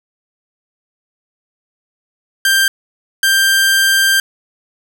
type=tone bursts at uneven times; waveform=sawtooth; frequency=1580 Hz; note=G6; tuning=13 cents sharp; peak=-6 dBFS; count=2; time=2.45-2.68 / 3.23-4.2 s; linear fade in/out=2 ms; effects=none